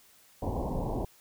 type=low-pass noise; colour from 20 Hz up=pink; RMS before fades=-32 dBFS; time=0.42-1.05 s; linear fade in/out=5 ms; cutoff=1000 Hz; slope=96 dB/octave; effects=white hiss -60 dBFS RMS until 1.2 s